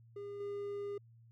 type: tone with level steps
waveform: triangle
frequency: 405.4 Hz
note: G#4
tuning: 42 cents flat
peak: -40 / -36 dBFS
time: 0.16-0.98 s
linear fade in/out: 5 ms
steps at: 0.4 s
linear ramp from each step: 5 ms
effects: added 115 Hz sine -58 dBFS peak until 1.31 s